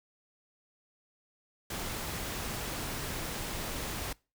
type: noise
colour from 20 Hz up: pink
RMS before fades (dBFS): -37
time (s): 1.7-4.13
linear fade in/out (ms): 5
effects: noise-tail reverb RT60 0.3 s tail -24 dB re dry